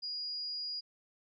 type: tone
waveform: sine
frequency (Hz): 4875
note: D#8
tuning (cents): -36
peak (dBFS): -36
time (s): 0.02-0.81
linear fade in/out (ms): 20
effects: none